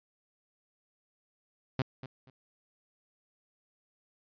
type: tone with echo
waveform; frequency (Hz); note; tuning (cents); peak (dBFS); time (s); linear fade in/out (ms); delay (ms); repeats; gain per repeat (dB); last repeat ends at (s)
sawtooth; 130.81; C3; 0; -23; 1.79-1.82; 2; 240; 2; -14; 2.3
effects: resampled to 11025 Hz